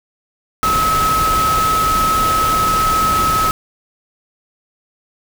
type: tone in noise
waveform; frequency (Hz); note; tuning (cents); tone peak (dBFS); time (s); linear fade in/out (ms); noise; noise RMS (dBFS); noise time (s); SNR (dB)
sine; 1288; E6; -41; -13; 0.63-3.51; 0; pink; -21; 0.63-3.51; +5
effects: none